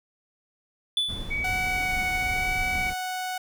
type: tone with exponential decay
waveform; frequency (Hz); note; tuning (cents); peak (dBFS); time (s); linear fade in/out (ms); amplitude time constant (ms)
triangle; 3472; A7; -24; -18; 0.97-1.48; 2; 110
type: noise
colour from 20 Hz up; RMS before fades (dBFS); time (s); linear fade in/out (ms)
brown; -34; 1.08-2.94; 20
type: tone with vibrato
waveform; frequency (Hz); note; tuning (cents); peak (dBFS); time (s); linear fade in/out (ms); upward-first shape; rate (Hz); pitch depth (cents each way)
sine; 2256; C#7; +30; -26; 1.3-2.91; 20; sine; 0.95; 18
type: tone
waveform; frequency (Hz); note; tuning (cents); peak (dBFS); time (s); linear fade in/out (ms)
sawtooth; 740; F#5; 0; -25; 1.44-3.38; 5
effects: none